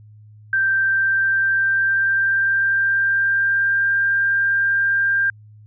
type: tone with pitch glide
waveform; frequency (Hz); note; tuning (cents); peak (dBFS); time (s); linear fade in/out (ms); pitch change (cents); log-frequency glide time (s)
sine; 1568 to 1592.6; G6 to G6; 0 to +27; -15; 0.53-5.3; 2; +27; 0.79-3.92
effects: added 106 Hz sine -42 dBFS peak until 5.66 s